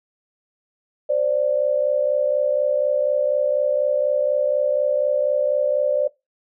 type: tone pair together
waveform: sine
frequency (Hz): 523.3 / 587.4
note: C5 / D5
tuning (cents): 0 / 0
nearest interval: major second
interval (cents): 200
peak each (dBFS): -22 / -18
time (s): 1.09-6.08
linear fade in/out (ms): 10
effects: noise-tail reverb RT60 0.2 s tail -21 dB re dry